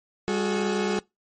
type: tone cluster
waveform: 40% pulse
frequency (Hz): 199.4 / 365 / 427.3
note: G3 / F#4 / G#4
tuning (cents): +30 / -24 / +49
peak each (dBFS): -27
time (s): 0.28-0.99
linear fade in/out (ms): 0
effects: noise-tail reverb RT60 0.2 s tail -23 dB re dry + MP3 32 kbps